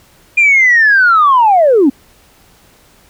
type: linear sweep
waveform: sine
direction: down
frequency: 2431 to 248.2 Hz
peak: -4 dBFS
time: 0.37-1.9 s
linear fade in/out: 10 ms
effects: tanh soft clip ceiling -1 dBFS + pink hiss -47 dBFS RMS until 3.09 s